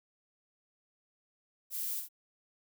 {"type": "noise with echo", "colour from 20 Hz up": "violet", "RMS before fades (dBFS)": -37, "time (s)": [1.7, 2.03], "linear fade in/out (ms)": 50, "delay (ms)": 59, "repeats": 1, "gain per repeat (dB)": -6, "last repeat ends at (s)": 2.089, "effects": []}